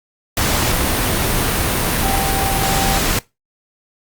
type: tone in noise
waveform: sine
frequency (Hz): 780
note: G5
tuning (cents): -9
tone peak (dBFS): -20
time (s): 2.03-2.98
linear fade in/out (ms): 2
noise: pink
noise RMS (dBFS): -17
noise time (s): 0.37-3.19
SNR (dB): -6
effects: noise-tail reverb RT60 0.2 s tail -20 dB re dry + Opus 48 kbps